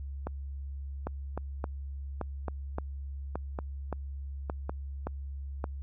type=two click trains; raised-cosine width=1 ms; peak=-19 / -20 dBFS; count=9 / 5; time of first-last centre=1.07-5.641 / 0.27-4.695 s; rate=1.75 / 0.904 Hz; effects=added 69 Hz sine -36 dBFS peak until 5.82 s